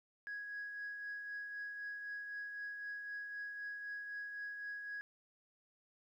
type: tone with tremolo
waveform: sine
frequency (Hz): 1661.2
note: G#6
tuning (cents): 0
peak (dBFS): -39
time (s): 0.27-5.01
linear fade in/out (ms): 0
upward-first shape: triangle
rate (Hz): 3.9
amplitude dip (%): 45
effects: tanh soft clip ceiling -38 dBFS + 13-bit